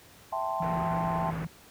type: chord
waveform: sine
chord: A minor seventh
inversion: second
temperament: equal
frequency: 659.3 / 784 / 880 / 1046.5 Hz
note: E5 / G5 / A5 / C6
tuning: 0 / 0 / 0 / 0 cents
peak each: -34 dBFS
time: 0.32-1.31 s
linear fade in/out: 10 ms
type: tone with pitch glide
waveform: sine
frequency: 168.4 to 162.85 Hz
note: E3 to E3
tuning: +37 to -21 cents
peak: -31 dBFS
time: 0.6-1.47 s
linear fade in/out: 5 ms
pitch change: -58 cents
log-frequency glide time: 1.22-1.31 s
type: low-pass noise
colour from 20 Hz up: pink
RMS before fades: -37 dBFS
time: 0.62-1.45 s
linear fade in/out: 5 ms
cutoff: 2100 Hz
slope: 24 dB/octave
effects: pink hiss -54 dBFS RMS until 1.7 s + high-pass 60 Hz 12 dB/octave